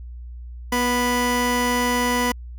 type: tone pair together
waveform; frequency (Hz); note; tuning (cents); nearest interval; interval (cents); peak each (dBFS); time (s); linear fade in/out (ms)
25% pulse; 244.2 / 987.8; B3 / B5; -19 / 0; 2 octaves; 2419; -18; 0.72-2.32; 5
effects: added 60 Hz sine -33 dBFS peak until 2.58 s